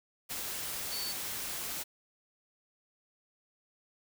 sine tone in noise, 4488 Hz, C#8, 21 cents sharp, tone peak -37 dBFS, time 0.91-1.13 s, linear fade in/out 20 ms, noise white, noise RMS -38 dBFS, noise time 0.29-1.84 s, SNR -2 dB, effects none

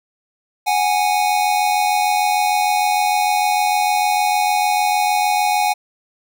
square tone pair together, 740 / 826.6 Hz, F#5 / G#5, 0 / -8 cents, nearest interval major second, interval 192 cents, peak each -20 / -17 dBFS, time 0.66-5.74 s, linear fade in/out 20 ms, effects none

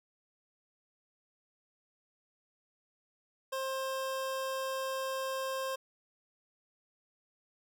25% pulse tone, 530 Hz, C5, 22 cents sharp, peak -30 dBFS, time 3.52-5.76 s, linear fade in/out 10 ms, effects none

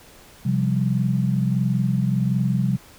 sine chord, C suspended fourth, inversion none, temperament equal, 130.81 / 174.61 / 196 Hz, C3 / F3 / G3, 0 / 0 / 0 cents, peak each -21 / -24 / -23 dBFS, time 0.45-2.77 s, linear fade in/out 10 ms, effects pink hiss -48 dBFS RMS until 2.98 s

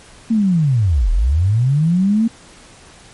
sine linear two-way sweep, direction down then up, 232.3 to 36.71 to 232.3 Hz, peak -11 dBFS, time 0.3-2.28 s, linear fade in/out 10 ms, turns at 1.11 s, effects pink hiss -43 dBFS RMS until 3.13 s + MP3 48 kbps

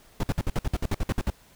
brown noise bursts, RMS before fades -24 dBFS, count 13, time 0.2-1.301 s, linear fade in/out 2 ms, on 33 ms, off 56 ms, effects pink hiss -56 dBFS RMS until 1.55 s

